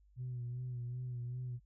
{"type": "tone with vibrato", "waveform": "sine", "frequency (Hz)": 123.47, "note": "B2", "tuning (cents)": 0, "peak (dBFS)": -37, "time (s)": [0.16, 1.6], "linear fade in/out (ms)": 50, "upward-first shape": "sine", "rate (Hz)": 2.6, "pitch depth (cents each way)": 43, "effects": ["tanh soft clip ceiling -35 dBFS", "added 50 Hz sine -63 dBFS peak until 1.65 s"]}